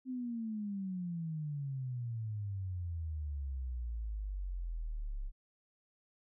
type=exponential sweep; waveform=sine; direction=down; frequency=261.6 to 32.95 Hz; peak=-36 dBFS; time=0.05-5.32 s; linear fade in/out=50 ms; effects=none